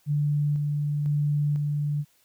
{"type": "tone with tremolo", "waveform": "sine", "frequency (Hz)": 146.83, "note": "D3", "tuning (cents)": 0, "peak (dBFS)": -21, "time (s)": [0.06, 2.05], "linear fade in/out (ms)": 50, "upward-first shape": "square", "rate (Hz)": 1, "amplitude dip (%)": 25, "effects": ["white hiss -64 dBFS RMS until 2.24 s"]}